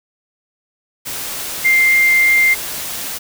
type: tone in noise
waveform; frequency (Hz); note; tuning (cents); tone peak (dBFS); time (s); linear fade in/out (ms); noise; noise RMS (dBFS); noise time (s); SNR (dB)
sine; 2101; C7; +7; -9; 1.64-2.55; 20; white; -25; 1.05-3.19; +13
effects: none